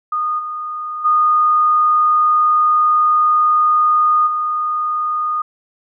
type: tone with level steps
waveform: sine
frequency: 1229 Hz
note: D#6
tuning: 22 cents flat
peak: -16 / -22 / -10 / -16 dBFS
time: 0.12-5.42 s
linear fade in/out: 5 ms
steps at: 0.38 / 1.04 / 4.26 s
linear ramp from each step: 20 ms
effects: none